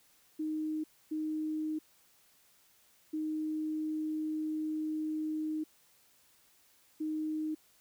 sine tone bursts at uneven times, 310.4 Hz, D#4, 4 cents flat, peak -32 dBFS, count 4, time 0.39-0.84 / 1.11-1.79 / 3.13-5.64 / 7-7.55 s, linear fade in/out 10 ms, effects white hiss -66 dBFS RMS until 7.8 s

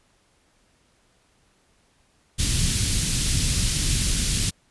pink band-stop noise, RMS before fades -22 dBFS, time 2.38-4.51 s, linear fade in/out 20 ms, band 170 to 3600 Hz, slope 12 dB/octave, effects pink hiss -63 dBFS RMS until 4.7 s + resampled to 24000 Hz

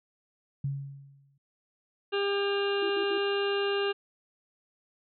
sine tone with exponential decay, 139 Hz, C#3, 5 cents sharp, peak -26 dBFS, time 0.64-1.38 s, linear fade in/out 5 ms, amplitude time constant 160 ms
harmonic tone, 400.6 Hz, G4, 38 cents sharp, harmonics 1 / 2 / 3 / 4 / 6 / 7 / 8 / 9 / 10, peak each -27 / -39 / -38 / -36 / -45 / -35 / -48 / -47 / -47 dBFS, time 2.12-3.93 s, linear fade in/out 20 ms
sine tone bursts, 340 Hz, F4, 46 cents flat, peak -33 dBFS, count 3, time 2.82-3.181 s, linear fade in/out 5 ms, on 77 ms, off 65 ms
effects none

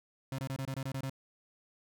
35% pulse tone bursts, 134.2 Hz, C3, 44 cents sharp, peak -33 dBFS, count 9, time 0.32-1.097 s, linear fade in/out 2 ms, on 65 ms, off 24 ms, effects none

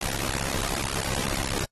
pink noise with amplitude modulation, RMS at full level -25 dBFS, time 0.01-1.65 s, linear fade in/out 5 ms, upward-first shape sine, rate 67.7 Hz, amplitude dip 100%, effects noise-tail reverb RT60 0.1 s tail -23 dB re dry + AAC 32 kbps

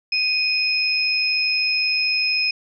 sine tone pair together, 2489 / 5136 Hz, D#7 / E8, 0 / -46 cents, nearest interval octave + minor second, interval 1254 cents, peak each -20 / -21 dBFS, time 0.12-2.51 s, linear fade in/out 5 ms, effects none

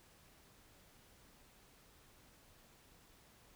silence, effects pink hiss -65 dBFS RMS until 3.55 s

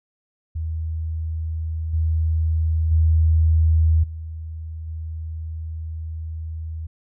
sine tone with level steps, 80.1 Hz, E2, 49 cents flat, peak -23 / -17 / -13 / -29 / -27 dBFS, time 0.55-6.87 s, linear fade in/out 10 ms, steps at 1.93 / 2.91 / 4.03 / 4.87 s, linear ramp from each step 10 ms, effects none

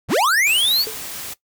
square linear sweep, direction up, 43.65 to 4699 Hz, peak -15 dBFS, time 0.08-0.86 s, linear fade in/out 50 ms
white noise, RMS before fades -31 dBFS, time 0.46-1.34 s, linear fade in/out 10 ms
sine tone with exponential decay, 440 Hz, A4, in tune, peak -23 dBFS, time 0.87-1.01 s, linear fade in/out 0 ms, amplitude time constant 29 ms
effects noise-tail reverb RT60 0.1 s tail -18 dB re dry

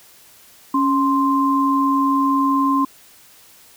sine tone pair together, 277.2 / 1046.5 Hz, C#4 / C6, 0 / 0 cents, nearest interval octave + major seventh, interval 2300 cents, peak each -17 dBFS, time 0.74-2.85 s, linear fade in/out 5 ms, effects white hiss -48 dBFS RMS until 3.76 s

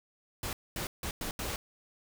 pink noise bursts at uneven times, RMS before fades -36 dBFS, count 5, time 0.43-0.53 / 0.76-0.87 / 1.03-1.11 / 1.21-1.31 / 1.39-1.56 s, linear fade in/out 2 ms, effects none

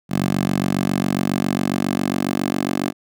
10% pulse tone with high-pass filter sweep, 47.32 Hz, F#1, 40 cents sharp, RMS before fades -21 dBFS, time 0.09-2.93 s, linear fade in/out 50 ms, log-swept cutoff 170 to 270 Hz, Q 1.8, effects none

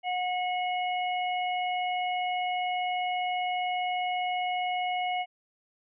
harmonic tone, 727 Hz, F#5, 31 cents flat, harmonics 1 / 3 / 4, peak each -28 / -35 / -38 dBFS, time 0.03-5.26 s, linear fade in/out 50 ms, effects none

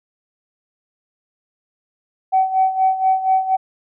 sine tone with tremolo, 759 Hz, F#5, 44 cents sharp, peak -10 dBFS, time 2.32-3.57 s, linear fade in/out 20 ms, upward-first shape sine, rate 4.2 Hz, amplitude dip 75%, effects tanh soft clip ceiling -6 dBFS

